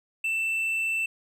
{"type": "tone", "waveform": "triangle", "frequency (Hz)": 2665, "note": "E7", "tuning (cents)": 18, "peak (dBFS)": -23, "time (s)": [0.24, 1.06], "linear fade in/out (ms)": 5, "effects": []}